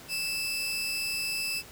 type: tone pair together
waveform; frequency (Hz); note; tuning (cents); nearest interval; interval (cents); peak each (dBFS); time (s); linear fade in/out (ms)
sawtooth; 2637 / 4966; E7 / D#8; 0 / -4; major seventh; 1096; -28 / -31; 0.08-1.63; 50
effects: pink hiss -48 dBFS RMS until 1.71 s + high-pass 60 Hz 12 dB/octave